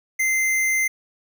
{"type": "tone", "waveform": "square", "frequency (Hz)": 2078, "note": "C7", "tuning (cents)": -12, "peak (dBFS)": -19, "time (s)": [0.19, 0.88], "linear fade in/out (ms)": 10, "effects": []}